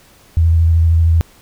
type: tone with vibrato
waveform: sine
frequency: 82.41 Hz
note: E2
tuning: in tune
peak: -8 dBFS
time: 0.37-1.21 s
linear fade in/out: 0 ms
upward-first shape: square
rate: 13 Hz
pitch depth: 20 cents each way
effects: pink hiss -47 dBFS RMS until 1.41 s